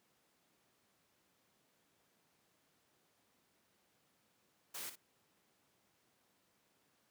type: noise with echo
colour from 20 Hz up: white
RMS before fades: -45 dBFS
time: 4.74-4.9 s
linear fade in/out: 10 ms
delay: 58 ms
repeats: 1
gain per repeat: -10 dB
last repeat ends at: 4.958 s
effects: pink hiss -75 dBFS RMS until 7.1 s + high-pass 150 Hz 12 dB/octave